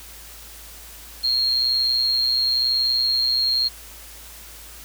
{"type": "tone with amplitude modulation", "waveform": "sine", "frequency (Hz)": 4244, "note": "C8", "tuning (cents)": 24, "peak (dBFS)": -15, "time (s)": [1.23, 3.69], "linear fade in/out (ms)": 20, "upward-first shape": "sine", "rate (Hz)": 121, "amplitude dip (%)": 55, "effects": ["added 55 Hz sine -45 dBFS peak until 4.84 s", "white hiss -42 dBFS RMS until 4.84 s"]}